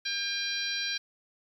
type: harmonic tone with a mistuned harmonic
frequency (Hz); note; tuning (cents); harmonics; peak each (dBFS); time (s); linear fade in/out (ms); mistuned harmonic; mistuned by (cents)
802; G5; +39; 2 / 3 / 4 / 5 / 6 / 7; -36 / -37 / -39 / -34 / -38 / -39; 0.05-0.98; 10; 6; -39
effects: 10-bit